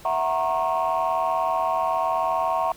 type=chord; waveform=sine; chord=F# dominant seventh; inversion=third; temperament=equal with one note detuned; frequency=659.3 / 740 / 932.3 / 1088.4 Hz; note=E5 / F#5 / A#5 / C#6; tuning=0 / 0 / 0 / -32 cents; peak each=-25 dBFS; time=0.05-2.72 s; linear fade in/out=2 ms; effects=tanh soft clip ceiling -15 dBFS + pink hiss -48 dBFS RMS until 2.76 s